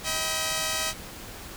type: chord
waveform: 5% pulse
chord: Eb augmented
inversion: none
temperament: equal with one note detuned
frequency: 636.1 / 784 / 987.8 Hz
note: Eb5 / G5 / B5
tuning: +38 / 0 / 0 cents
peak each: -17 / -22 / -21 dBFS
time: 0.03-0.94 s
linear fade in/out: 50 ms
effects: pink hiss -41 dBFS RMS until 1.56 s